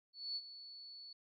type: tone with ADSR envelope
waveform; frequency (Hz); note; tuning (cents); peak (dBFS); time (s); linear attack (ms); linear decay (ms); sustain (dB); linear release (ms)
sine; 4435; C#8; 0; -37; 0.13-1.13; 230; 47; -13; 4
effects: none